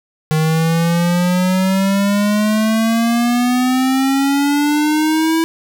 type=exponential sweep; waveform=square; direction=up; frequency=155.2 to 328.4 Hz; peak=-13 dBFS; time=0.31-5.44 s; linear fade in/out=0 ms; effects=none